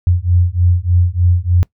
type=beating tone pair; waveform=sine; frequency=86.9 / 90.2 Hz; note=F2 / F#2; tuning=-8 / -44 cents; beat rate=3.3 Hz; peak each=-13 dBFS; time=0.07-1.63 s; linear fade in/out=0 ms; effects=noise-tail reverb RT60 0.1 s tail -22 dB re dry

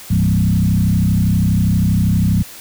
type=tone with frequency modulation; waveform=sine; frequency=140 Hz; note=C#3; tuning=18 cents sharp; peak=-11 dBFS; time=0.1-2.43 s; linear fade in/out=10 ms; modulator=32.5 Hz; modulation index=2.2; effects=white hiss -36 dBFS RMS until 2.6 s

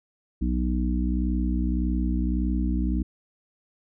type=harmonic tone with a mistuned harmonic; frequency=61.74 Hz; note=B1; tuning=in tune; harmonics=1 / 3 / 4 / 5; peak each=-24 / -29 / -30 / -31 dBFS; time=0.41-3.03 s; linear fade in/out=10 ms; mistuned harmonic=1; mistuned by=-20 cents; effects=none

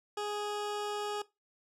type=tone; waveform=20% pulse; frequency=415.3 Hz; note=G#4; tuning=in tune; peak=-29 dBFS; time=0.17-1.22 s; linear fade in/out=5 ms; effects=noise-tail reverb RT60 0.2 s tail -18 dB re dry + low-pass 9000 Hz 12 dB/octave

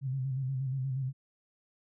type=tone with vibrato; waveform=sine; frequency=132.4 Hz; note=C3; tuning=21 cents sharp; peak=-30 dBFS; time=0.01-1.13 s; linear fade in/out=50 ms; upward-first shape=square; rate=8.4 Hz; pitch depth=50 cents each way; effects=none

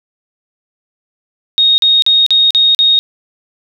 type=tone bursts; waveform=sine; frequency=3729 Hz; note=A#7; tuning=in tune; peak=-6 dBFS; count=6; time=1.58-2.99 s; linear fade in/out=0 ms; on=200 ms; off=42 ms; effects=none

